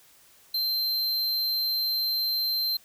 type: tone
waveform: square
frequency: 4127 Hz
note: C8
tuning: 25 cents flat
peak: -25 dBFS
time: 0.54-2.77 s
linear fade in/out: 5 ms
effects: white hiss -57 dBFS RMS until 2.84 s